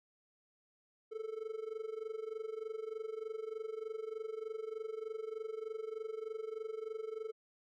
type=tone with amplitude modulation; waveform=triangle; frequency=440 Hz; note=A4; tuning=in tune; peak=-34 dBFS; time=1.11-7.32 s; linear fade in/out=20 ms; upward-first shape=sine; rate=23.3 Hz; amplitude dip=85%; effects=none